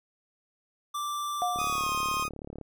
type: tone with pitch glide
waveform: square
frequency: 1174.7 to 1064.8 Hz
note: D6 to C6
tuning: 0 to +30 cents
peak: -31 dBFS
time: 0.94-2.24 s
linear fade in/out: 10 ms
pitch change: -170 cents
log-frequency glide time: 1.6-1.91 s
type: tone with exponential decay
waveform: sine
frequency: 718 Hz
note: F5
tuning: 48 cents sharp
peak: -24 dBFS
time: 1.42-2.07 s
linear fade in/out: 0 ms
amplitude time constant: 140 ms
type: click train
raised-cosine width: 2 ms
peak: -27 dBFS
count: 39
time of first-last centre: 1.56-2.613 s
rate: 36.1 Hz
type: tone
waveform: 30% pulse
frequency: 1244.5 Hz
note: D#6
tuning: in tune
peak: -27 dBFS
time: 1.58-2.29 s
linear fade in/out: 20 ms
effects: none